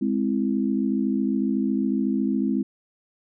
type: chord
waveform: sine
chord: Ab augmented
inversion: none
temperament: equal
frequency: 207.7 / 261.6 / 329.6 Hz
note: Ab3 / C4 / E4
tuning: 0 / 0 / 0 cents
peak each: -24 / -24 / -28 dBFS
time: 0.01-2.63 s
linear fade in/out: 10 ms
effects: none